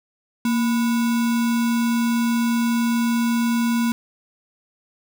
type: tone with sample-and-hold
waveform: sine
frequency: 233.1 Hz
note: A#3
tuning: in tune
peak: -17 dBFS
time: 0.45-3.92 s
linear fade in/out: 2 ms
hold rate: 1225 Hz
effects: none